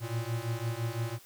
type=beating tone pair; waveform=square; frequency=112.9 / 118.8 Hz; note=A2 / A#2; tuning=+45 / +33 cents; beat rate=5.9 Hz; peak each=-35 / -35 dBFS; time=0-1.19 s; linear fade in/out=50 ms; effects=white hiss -56 dBFS RMS until 1.25 s